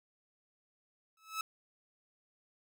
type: tone with exponential growth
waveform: sawtooth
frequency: 1300 Hz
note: E6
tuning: 24 cents flat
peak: -28 dBFS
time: 1.17-1.41 s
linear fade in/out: 2 ms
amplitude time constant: 51 ms
effects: none